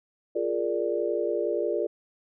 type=chord; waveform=sine; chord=Bb dominant seventh; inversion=second; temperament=equal; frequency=349.2 / 415.3 / 466.2 / 587.3 Hz; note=F4 / Ab4 / Bb4 / D5; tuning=0 / 0 / 0 / 0 cents; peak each=-30 dBFS; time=0.35-1.87 s; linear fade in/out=10 ms; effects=none